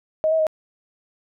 sine tone with pitch steps, 628 / 642 / 627 Hz, D#5 / E5 / D#5, +16 / -46 / +13 cents, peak -16 dBFS, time 0.24-0.468 s, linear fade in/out 0 ms, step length 76 ms, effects none

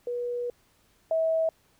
sine tone pair in turn, 484.6 / 646.9 Hz, B4 / E5, -33 / -33 cents, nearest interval perfect fourth, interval 500 cents, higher second, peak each -28 / -22 dBFS, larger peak second, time 0.07-0.5 / 1.11-1.49 s, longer first, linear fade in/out 2 ms, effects pink hiss -65 dBFS RMS until 1.79 s

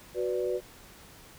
sine chord, B minor, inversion second, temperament equal, 370 / 493.9 / 587.3 Hz, F#4 / B4 / D5, 0 / 0 / 0 cents, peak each -30 / -31 / -35 dBFS, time 0.14-0.61 s, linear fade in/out 50 ms, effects pink hiss -52 dBFS RMS until 1.38 s

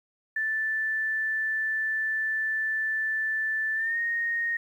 sine tone with pitch glide, 1760 to 1859.3 Hz, A6 to A#6, 0 to -5 cents, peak -25 dBFS, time 0.36-4.57 s, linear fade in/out 5 ms, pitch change +95 cents, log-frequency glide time 3.75-3.98 s, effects 10-bit

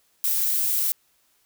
violet noise, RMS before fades -23 dBFS, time 0.24-0.92 s, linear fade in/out 0 ms, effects white hiss -65 dBFS RMS until 1.45 s

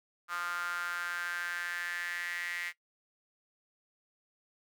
sawtooth tone with high-pass filter sweep, 174.61 Hz, F3, in tune, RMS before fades -37 dBFS, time 0.28-2.73 s, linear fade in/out 50 ms, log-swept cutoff 1300 to 2000 Hz, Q 7.4, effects noise-tail reverb RT60 0.1 s tail -18 dB re dry

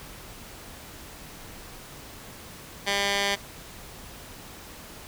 15% pulse tone with band-pass filter, 200 Hz, G3, 35 cents sharp, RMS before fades -26 dBFS, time 2.86-3.36 s, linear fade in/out 20 ms, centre 3100 Hz, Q 0.84, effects pink hiss -44 dBFS RMS until 5.07 s

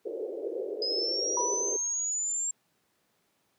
white band-pass noise, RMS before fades -35 dBFS, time 0.05-1.77 s, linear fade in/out 10 ms, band 370 to 500 Hz, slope 48 dB/octave
sine linear sweep, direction up, 4997 to 7459 Hz, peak -28 dBFS, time 0.82-2.51 s, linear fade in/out 2 ms
sine tone with exponential decay, 974 Hz, B5, 24 cents flat, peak -27 dBFS, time 1.37-2.06 s, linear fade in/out 2 ms, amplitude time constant 150 ms
effects pink hiss -72 dBFS RMS until 3.58 s + high-pass 150 Hz 12 dB/octave

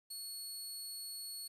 20% pulse tone, 4377 Hz, C#8, 23 cents flat, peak -37 dBFS, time 0.1-1.48 s, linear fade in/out 10 ms, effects resampled to 32000 Hz + 11-bit

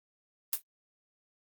blue noise with exponential decay, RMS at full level -24 dBFS, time 0.53-0.62 s, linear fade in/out 1 ms, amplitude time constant 18 ms, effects Opus 32 kbps

